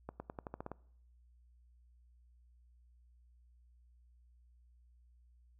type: accelerating click train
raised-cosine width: 1 ms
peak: -28 dBFS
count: 9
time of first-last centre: 0.09-0.716 s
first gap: 110 ms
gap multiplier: 0.9
effects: noise-tail reverb RT60 0.7 s tail -23 dB re dry + added 60 Hz sine -62 dBFS peak until 5.59 s

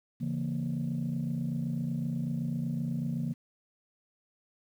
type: chord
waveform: sine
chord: A# diminished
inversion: first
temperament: just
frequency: 139.85 / 167.82 / 233.1 Hz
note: C#3 / E3 / A#3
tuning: +16 / +31 / 0 cents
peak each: -33 dBFS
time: 0.2-3.34 s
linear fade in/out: 20 ms
effects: tanh soft clip ceiling -24 dBFS + 10-bit

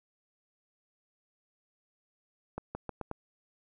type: accelerating click train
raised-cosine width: 1 ms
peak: -22 dBFS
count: 5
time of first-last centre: 2.58-3.114 s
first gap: 170 ms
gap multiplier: 0.84
effects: none

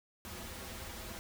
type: noise with comb filter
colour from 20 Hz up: pink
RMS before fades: -45 dBFS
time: 0.25-1.19 s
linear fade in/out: 0 ms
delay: 6.8 ms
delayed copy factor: -0.85
effects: none

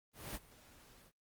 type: noise with ADSR envelope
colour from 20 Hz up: pink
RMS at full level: -42 dBFS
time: 0.13-1.12 s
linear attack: 220 ms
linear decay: 37 ms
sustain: -20 dB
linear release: 54 ms
effects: Opus 32 kbps

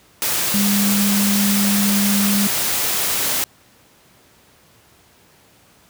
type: tone in noise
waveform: sine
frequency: 201.9 Hz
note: G#3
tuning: 49 cents flat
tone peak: -16 dBFS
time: 0.54-2.47 s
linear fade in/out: 0 ms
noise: white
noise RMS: -20 dBFS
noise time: 0.22-3.44 s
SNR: +1 dB
effects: pink hiss -52 dBFS RMS until 5.89 s + high-pass 80 Hz 12 dB/octave

